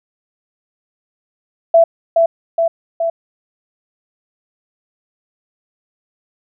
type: tone with echo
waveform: sine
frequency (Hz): 666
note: E5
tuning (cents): +18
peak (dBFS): -5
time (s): 1.74-1.84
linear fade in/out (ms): 5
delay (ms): 420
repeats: 3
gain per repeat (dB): -3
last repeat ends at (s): 3.1
effects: none